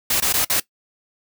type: noise with dropouts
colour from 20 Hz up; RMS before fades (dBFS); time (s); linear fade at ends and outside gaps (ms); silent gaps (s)
white; -19; 0.1-0.6; 5; 0.202-0.221 / 0.327-0.338 / 0.448-0.498
effects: noise-tail reverb RT60 0.1 s tail -19 dB re dry